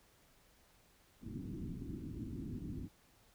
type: low-pass noise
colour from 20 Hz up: white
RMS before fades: -44 dBFS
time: 1.21-2.89 s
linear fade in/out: 50 ms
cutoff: 320 Hz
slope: 48 dB/octave
effects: pink hiss -68 dBFS RMS until 3.34 s